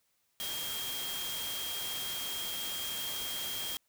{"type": "tone in noise", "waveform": "sine", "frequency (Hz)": 3230, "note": "G#7", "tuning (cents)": -49, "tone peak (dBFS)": -38, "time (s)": [0.4, 3.77], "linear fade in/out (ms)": 0, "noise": "white", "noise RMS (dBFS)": -39, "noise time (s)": [0.4, 3.77], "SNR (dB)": -2, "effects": ["white hiss -75 dBFS RMS until 3.88 s"]}